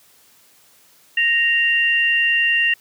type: tone pair together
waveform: sine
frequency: 1864.7 / 2775 Hz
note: A#6 / F7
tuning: 0 / -12 cents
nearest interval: perfect fifth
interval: 688 cents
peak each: -17 dBFS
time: 1.17-2.74 s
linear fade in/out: 5 ms
effects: white hiss -53 dBFS RMS until 2.8 s + high-pass 80 Hz 12 dB/octave